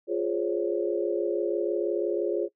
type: chord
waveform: sine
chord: Db major seventh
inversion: first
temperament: equal with one note detuned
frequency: 349.2 / 415.3 / 523.3 / 562.8 Hz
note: F4 / Ab4 / C5 / Db5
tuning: 0 / 0 / 0 / +26 cents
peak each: -28 / -29 / -34 / -32 dBFS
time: 0.07-2.49 s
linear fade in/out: 50 ms
effects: noise-tail reverb RT60 0.1 s tail -20 dB re dry